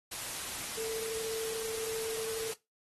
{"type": "tone in noise", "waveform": "sine", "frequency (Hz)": 446.6, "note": "A4", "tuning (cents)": 26, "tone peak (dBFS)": -35, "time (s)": [0.77, 2.52], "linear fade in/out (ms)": 10, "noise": "white", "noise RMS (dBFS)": -39, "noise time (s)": [0.11, 2.54], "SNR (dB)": 1, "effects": ["noise-tail reverb RT60 0.2 s tail -18 dB re dry", "AAC 32 kbps"]}